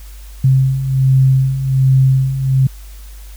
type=beating tone pair; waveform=sine; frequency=131.6 / 132.9 Hz; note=C3 / C3; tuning=+10 / +27 cents; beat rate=1.3 Hz; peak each=-16 / -10 dBFS; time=0.44-2.67 s; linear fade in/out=5 ms; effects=added 50 Hz sine -31 dBFS peak until 3.36 s + white hiss -44 dBFS RMS until 3.36 s